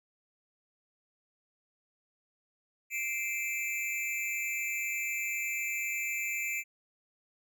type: tone with amplitude modulation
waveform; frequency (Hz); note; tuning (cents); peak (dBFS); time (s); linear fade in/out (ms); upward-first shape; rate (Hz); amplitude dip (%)
square; 2349; D7; 0; -28; 2.9-6.64; 50; sine; 252; 100
effects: none